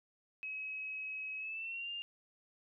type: tone with pitch glide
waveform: sine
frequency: 2556 to 2803 Hz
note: D#7 to F7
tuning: +46 to +6 cents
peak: -39 dBFS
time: 0.43-2.02 s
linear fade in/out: 0 ms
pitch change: +160 cents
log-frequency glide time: 1.38-1.9 s
effects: none